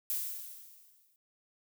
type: noise with exponential decay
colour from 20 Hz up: violet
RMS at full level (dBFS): -32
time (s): 0.1-1.16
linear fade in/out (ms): 1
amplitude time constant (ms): 230
effects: none